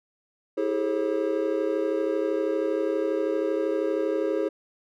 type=tone cluster; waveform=triangle; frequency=324.4 / 397.7 / 430.3 / 538 Hz; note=E4 / G4 / A4 / C5; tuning=-28 / +25 / -39 / +48 cents; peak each=-27 dBFS; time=0.57-4.49 s; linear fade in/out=10 ms; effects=none